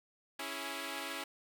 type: chord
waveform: 5% pulse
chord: C# minor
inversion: none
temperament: equal with one note detuned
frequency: 277.2 / 329.6 / 417.5 Hz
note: C#4 / E4 / G#4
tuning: 0 / 0 / +9 cents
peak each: -31 / -31 / -35 dBFS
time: 0.39-1.24 s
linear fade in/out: 5 ms
effects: none